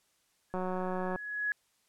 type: tone with exponential growth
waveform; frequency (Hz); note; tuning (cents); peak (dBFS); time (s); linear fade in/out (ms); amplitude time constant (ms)
sine; 1682; G#6; +22; -27; 0.5-1.52; 1; 220
type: click train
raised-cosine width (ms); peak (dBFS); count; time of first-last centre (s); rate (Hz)
1; -22; 115; 0.54-1.16; 184
effects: white hiss -72 dBFS RMS until 1.88 s + low-pass 11000 Hz 12 dB/octave